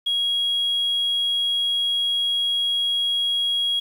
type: tone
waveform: sine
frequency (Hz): 3300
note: G#7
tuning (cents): -12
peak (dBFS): -18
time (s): 0.06-3.8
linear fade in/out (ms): 10
effects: tanh soft clip ceiling -16 dBFS + 8-bit

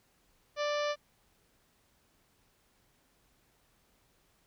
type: harmonic tone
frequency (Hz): 589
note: D5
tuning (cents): +5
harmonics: 1 / 2 / 3 / 4 / 5 / 6 / 7 / 8 / 9 / 10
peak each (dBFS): -31 / -37 / -41 / -43 / -45 / -47 / -48 / -49 / -50 / -51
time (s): 0.56-0.96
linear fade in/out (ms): 50
effects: pink hiss -70 dBFS RMS until 4.46 s

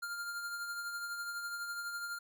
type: tone with tremolo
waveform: square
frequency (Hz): 1400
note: F6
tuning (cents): +4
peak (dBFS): -37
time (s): 0.02-2.19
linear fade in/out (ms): 10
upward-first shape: triangle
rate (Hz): 12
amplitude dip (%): 45
effects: none

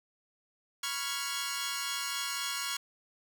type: chord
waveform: 10% pulse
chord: C# dominant seventh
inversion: third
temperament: equal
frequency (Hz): 987.8 / 1108.7 / 1396.9 / 1661.2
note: B5 / C#6 / E#6 / G#6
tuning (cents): 0 / 0 / 0 / 0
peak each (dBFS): -34 / -29 / -29 / -31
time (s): 0.83-2.77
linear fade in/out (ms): 5
effects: none

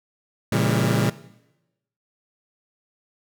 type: chord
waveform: sawtooth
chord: A# diminished seventh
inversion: none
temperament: just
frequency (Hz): 116.54 / 139.85 / 167.82 / 201.4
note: A#2 / C#3 / E3 / G3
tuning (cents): 0 / +16 / +31 / +47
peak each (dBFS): -19 / -20 / -22 / -21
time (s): 0.52-1.1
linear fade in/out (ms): 5
effects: noise-tail reverb RT60 0.9 s tail -17 dB re dry

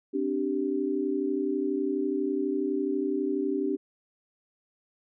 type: chord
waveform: sine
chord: C suspended second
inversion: none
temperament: equal with one note detuned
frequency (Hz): 261.6 / 293.7 / 388.2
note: C4 / D4 / G4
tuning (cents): 0 / 0 / -17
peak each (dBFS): -32 / -29 / -29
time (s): 0.13-3.77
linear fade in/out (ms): 20
effects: none

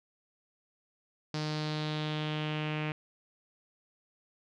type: tone with low-pass filter sweep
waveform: sawtooth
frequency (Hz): 153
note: D#3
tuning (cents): -29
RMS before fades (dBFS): -34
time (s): 1.34-2.92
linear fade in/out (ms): 2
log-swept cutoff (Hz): 4900 to 2500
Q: 3.5
effects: none

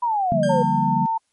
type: exponential sweep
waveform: sine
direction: down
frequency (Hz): 990 to 480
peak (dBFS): -18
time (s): 0.02-0.63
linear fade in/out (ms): 10
type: chord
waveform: sine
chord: G minor seventh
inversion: second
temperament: equal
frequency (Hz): 146.83 / 174.61 / 196 / 233.1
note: D3 / F3 / G3 / Bb3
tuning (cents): 0 / 0 / 0 / 0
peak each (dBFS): -25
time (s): 0.32-1.06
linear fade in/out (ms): 0
type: tone with exponential decay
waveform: sawtooth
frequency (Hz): 1600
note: G6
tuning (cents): +35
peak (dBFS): -25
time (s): 0.43-1.03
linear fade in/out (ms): 2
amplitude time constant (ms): 130
type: tone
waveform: sine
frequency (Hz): 900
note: A5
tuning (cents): +39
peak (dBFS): -19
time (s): 0.49-1.18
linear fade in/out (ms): 10
effects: white hiss -70 dBFS RMS until 1.32 s + MP3 48 kbps

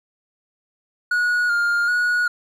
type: tone with vibrato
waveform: triangle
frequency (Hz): 1432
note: F6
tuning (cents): +43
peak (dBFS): -15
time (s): 1.11-2.28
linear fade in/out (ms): 5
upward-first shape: square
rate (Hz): 1.3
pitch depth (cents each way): 29
effects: none

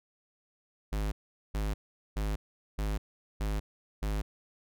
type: tone bursts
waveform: square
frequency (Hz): 51.91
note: G#1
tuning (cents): 0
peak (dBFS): -30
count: 6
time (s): 0.92-4.22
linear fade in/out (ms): 10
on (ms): 200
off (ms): 420
effects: none

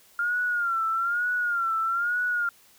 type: tone with vibrato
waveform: sine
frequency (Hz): 1396.9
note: F6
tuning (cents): 0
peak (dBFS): -23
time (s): 0.19-2.49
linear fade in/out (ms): 2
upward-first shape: sine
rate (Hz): 1.1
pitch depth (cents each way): 90
effects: white hiss -57 dBFS RMS until 2.78 s

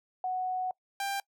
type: tone pair in turn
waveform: sine / sawtooth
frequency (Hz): 740 / 792.8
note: F#5 / G5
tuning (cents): 0 / +19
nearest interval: minor second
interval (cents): 119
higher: second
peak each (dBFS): -29 / -27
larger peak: second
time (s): 0.24-0.71 / 1-1.2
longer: first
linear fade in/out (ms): 2
effects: noise-tail reverb RT60 0.1 s tail -24 dB re dry

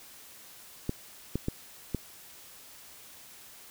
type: clicks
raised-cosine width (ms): 3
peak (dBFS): -16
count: 4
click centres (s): 0.894 / 1.356 / 1.484 / 1.947
effects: white hiss -51 dBFS RMS until 3.7 s

